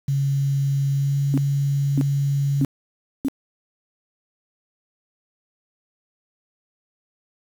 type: tone with pitch glide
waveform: sine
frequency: 138.59 to 140.2 Hz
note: C#3 to C#3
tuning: 0 to +20 cents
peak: -18 dBFS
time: 0.08-2.65 s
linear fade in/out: 5 ms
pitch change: +20 cents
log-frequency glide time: 0.93-1.17 s
type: tone bursts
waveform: sine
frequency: 271.4 Hz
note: C#4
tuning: 36 cents flat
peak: -18 dBFS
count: 4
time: 1.34-3.284 s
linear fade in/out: 0 ms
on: 36 ms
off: 600 ms
effects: 7-bit